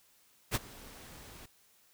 pink noise with ADSR envelope, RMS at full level -29 dBFS, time 0.51-1.46 s, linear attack 40 ms, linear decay 30 ms, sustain -22 dB, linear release 6 ms, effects white hiss -66 dBFS RMS until 1.93 s

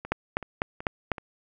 two click trains, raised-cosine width 0.5 ms, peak -22 / -9 dBFS, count 4 / 5, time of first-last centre 0.05-1.182 / 0.12-1.118 s, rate 2.65 / 4.01 Hz, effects none

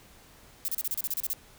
violet noise bursts, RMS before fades -30 dBFS, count 11, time 0.65-1.332 s, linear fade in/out 0 ms, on 32 ms, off 33 ms, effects pink hiss -55 dBFS RMS until 1.58 s

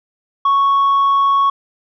sine tone with tanh clipping, 1108.7 Hz, C#6, in tune, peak -11 dBFS, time 0.45-1.5 s, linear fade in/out 5 ms, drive 1 dB, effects none

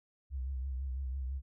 sine tone with vibrato, 65.8 Hz, C2, 10 cents sharp, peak -34 dBFS, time 0.3-1.42 s, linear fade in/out 50 ms, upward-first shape triangle, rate 6 Hz, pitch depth 91 cents each way, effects none

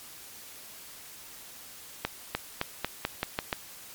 accelerating click train, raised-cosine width 0.3 ms, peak -11 dBFS, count 8, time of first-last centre 2.05-3.528 s, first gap 300 ms, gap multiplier 0.88, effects white hiss -47 dBFS RMS until 3.94 s + MP3 96 kbps

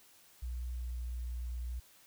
sine tone with pitch glide, 61 to 60.3 Hz, B1 to B1, -21 to -41 cents, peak -36 dBFS, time 0.42-1.8 s, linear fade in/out 10 ms, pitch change -20 cents, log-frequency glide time 0.7-1.06 s, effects white hiss -62 dBFS RMS until 2.06 s

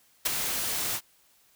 white noise with ADSR envelope, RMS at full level -23 dBFS, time 0.25-1.01 s, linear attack 12 ms, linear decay 16 ms, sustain -7 dB, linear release 60 ms, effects white hiss -63 dBFS RMS until 1.55 s

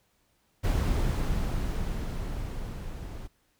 brown noise with level ramp, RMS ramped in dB -24 to -39 dBFS, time 0.63-3.28 s, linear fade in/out 20 ms, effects pink hiss -70 dBFS RMS until 3.59 s

